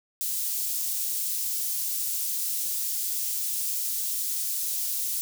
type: high-pass noise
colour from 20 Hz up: white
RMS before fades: -29 dBFS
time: 0.21-5.21 s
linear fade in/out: 0 ms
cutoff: 6100 Hz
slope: 12 dB/octave
effects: none